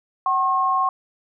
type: tone pair together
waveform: sine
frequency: 756.6 / 1078 Hz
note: F#5 / C#6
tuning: +38 / -49 cents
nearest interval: tritone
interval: 613 cents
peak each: -23 / -18 dBFS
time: 0.26-0.89 s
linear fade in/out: 2 ms
effects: none